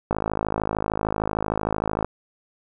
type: click train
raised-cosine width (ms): 1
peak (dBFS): -9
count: 104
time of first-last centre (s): 0.11-2.046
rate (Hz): 53.2
effects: none